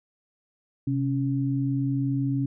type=tone pair together; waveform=sine; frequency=131.18 / 277.2 Hz; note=C3 / C#4; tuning=+5 / 0 cents; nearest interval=octave + minor second; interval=1295 cents; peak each=-25 / -26 dBFS; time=0.87-2.46 s; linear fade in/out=5 ms; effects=none